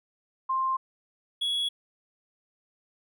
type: tone pair in turn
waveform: sine / triangle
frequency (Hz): 1053 / 3357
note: C6 / G#7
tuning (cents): +11 / +18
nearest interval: octave + minor sixth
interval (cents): 2007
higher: second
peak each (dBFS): -24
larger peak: neither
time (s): 0.49-0.77 / 1.41-1.69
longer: neither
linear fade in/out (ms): 10
effects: none